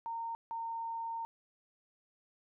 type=tone pair in turn; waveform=sine; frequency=919 / 915.7 Hz; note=A#5 / A#5; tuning=-25 / -31 cents; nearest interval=unison; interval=6 cents; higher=first; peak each=-36 / -36 dBFS; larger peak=neither; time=0.06-0.35 / 0.51-1.25 s; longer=second; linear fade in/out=0 ms; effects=none